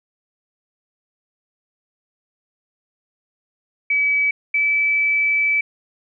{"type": "tone pair in turn", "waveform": "sine", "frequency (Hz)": [2286, 2306], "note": ["D7", "D7"], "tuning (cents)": [-47, -32], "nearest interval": "unison", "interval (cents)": 15, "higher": "second", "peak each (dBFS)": -15, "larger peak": "neither", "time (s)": [[3.9, 4.31], [4.54, 5.61]], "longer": "second", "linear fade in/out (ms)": 5, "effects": []}